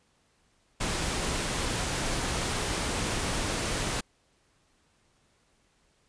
pink noise, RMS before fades -30 dBFS, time 0.8-4.01 s, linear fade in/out 10 ms, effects pink hiss -68 dBFS RMS until 6.08 s + resampled to 22050 Hz

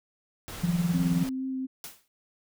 pink noise, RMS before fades -40 dBFS, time 0.48-1.29 s, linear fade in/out 0 ms
sine tone with tremolo, 172.6 Hz, F3, 20 cents flat, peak -20 dBFS, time 0.63-1.24 s, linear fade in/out 10 ms, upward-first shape sine, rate 19 Hz, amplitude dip 70%
sine tone with vibrato, 262.5 Hz, C4, 6 cents sharp, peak -29 dBFS, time 0.93-1.67 s, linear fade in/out 20 ms, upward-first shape sine, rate 4.2 Hz, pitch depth 11 cents each way
white noise with exponential decay, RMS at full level -37 dBFS, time 1.84-2.08 s, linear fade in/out 1 ms, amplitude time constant 51 ms
effects none

